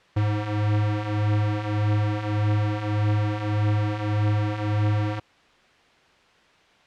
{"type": "beating tone pair", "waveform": "square", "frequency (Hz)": [103.83, 105.53], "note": ["G#2", "G#2"], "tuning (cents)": [0, 28], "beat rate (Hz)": 1.7, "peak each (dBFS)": [-28, -23], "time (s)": [0.16, 5.2], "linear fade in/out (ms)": 10, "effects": ["white hiss -56 dBFS RMS until 6.86 s", "low-pass 3000 Hz 12 dB/octave"]}